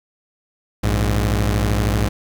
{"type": "tone pair together", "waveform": "sawtooth", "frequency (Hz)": [58.11, 103.3], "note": ["A#1", "G#2"], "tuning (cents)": [-5, -9], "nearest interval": "minor seventh", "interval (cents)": 996, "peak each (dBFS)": -15, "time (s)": [0.83, 2.09], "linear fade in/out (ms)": 10, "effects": ["8-bit"]}